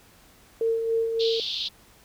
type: tone with tremolo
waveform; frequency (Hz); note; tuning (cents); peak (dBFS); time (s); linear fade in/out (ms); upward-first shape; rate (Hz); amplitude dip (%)
sine; 454.4; A#4; -44; -20; 0.61-1.4; 2; sine; 3.5; 45
type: band-pass noise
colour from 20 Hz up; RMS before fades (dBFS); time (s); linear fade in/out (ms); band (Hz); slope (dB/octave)
white; -30; 1.19-1.69; 20; 3200 to 4300; 48
effects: pink hiss -55 dBFS RMS until 2.04 s